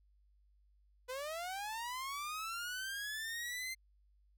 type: linear sweep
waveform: sawtooth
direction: up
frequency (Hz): 492.1 to 2093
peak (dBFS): -36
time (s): 1.08-3.75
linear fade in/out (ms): 20
effects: added 50 Hz sine -66 dBFS peak until 4.37 s